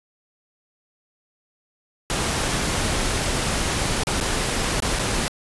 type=noise with dropouts; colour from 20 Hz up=pink; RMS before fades=-23 dBFS; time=2.1-5.28 s; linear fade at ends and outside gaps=0 ms; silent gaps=4.035-4.07 / 4.202-4.21 / 4.802-4.823 / 4.989-4.994 s; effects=resampled to 24000 Hz